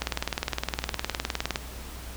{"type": "two click trains", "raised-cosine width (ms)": 0.2, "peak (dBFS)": [-24, -9], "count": [4, 31], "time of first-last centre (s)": [[0.23, 1.115], [0.02, 1.558]], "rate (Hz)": [3.39, 19.5], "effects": ["added 60 Hz sine -39 dBFS peak until 2.16 s", "pink hiss -43 dBFS RMS until 2.16 s"]}